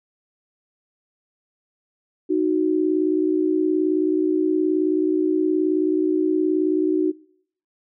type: tone pair together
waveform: sine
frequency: 311.1 / 370 Hz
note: D#4 / F#4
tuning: 0 / 0 cents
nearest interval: minor third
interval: 300 cents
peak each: -20 dBFS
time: 2.29-7.12 s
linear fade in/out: 20 ms
effects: noise-tail reverb RT60 0.7 s tail -24 dB re dry